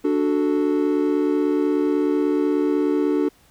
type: chord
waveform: triangle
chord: D major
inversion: none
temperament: equal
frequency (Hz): 293.7 / 370 / 440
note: D4 / F#4 / A4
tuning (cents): 0 / 0 / 0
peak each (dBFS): -18 / -21 / -22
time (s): 0.04-3.29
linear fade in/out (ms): 10
effects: pink hiss -56 dBFS RMS until 3.5 s